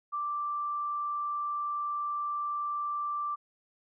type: tone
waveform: sine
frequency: 1174.7 Hz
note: D6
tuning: in tune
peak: -30 dBFS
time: 0.12-3.36 s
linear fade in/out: 20 ms
effects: none